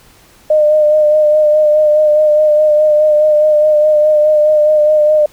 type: tone with vibrato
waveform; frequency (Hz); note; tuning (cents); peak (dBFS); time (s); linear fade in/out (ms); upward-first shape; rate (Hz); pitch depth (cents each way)
sine; 607; D#5; -43; -6; 0.5-5.26; 5; sine; 4.8; 25
effects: pink hiss -45 dBFS RMS until 5.32 s